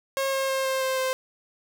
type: tone with pitch steps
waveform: sawtooth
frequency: 541 / 537 / 532.9 / 528.9 / 525 / 521.1 Hz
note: C#5 / C5 / C5 / C5 / C5 / C5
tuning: -42 / +45 / +32 / +19 / +6 / -7 cents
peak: -20 dBFS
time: 0.17-1.13 s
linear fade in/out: 0 ms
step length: 160 ms
effects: none